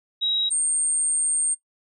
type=tone pair in turn; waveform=sine; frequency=3834 / 8628 Hz; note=A#7 / C#9; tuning=+48 / -48 cents; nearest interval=octave + major second; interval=1404 cents; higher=second; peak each=-20 dBFS; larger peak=neither; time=0.21-0.5 / 0.5-1.55 s; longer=second; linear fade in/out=20 ms; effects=noise-tail reverb RT60 0.1 s tail -18 dB re dry